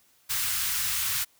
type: band-stop noise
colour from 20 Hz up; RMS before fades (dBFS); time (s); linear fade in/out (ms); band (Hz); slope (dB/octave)
white; -28; 0.29-1.25; 20; 130 to 1100; 24
effects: white hiss -63 dBFS RMS until 1.39 s